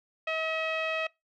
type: tone with low-pass filter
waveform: sawtooth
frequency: 640 Hz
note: D#5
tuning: 49 cents sharp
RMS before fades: -31 dBFS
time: 0.27-1.07 s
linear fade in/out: 5 ms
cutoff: 2700 Hz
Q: 3.8
effects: noise-tail reverb RT60 0.2 s tail -23 dB re dry